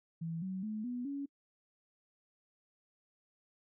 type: tone with pitch steps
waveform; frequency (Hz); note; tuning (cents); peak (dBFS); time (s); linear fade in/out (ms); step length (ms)
sine; 164.81 / 188.23 / 215 / 245.5 / 280.4; E3 / F#3 / A3 / B3 / C#4; 0 / +30 / -40 / -10 / +20; -36; 0.21-1.26; 10; 210
effects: noise-tail reverb RT60 0.1 s tail -24 dB re dry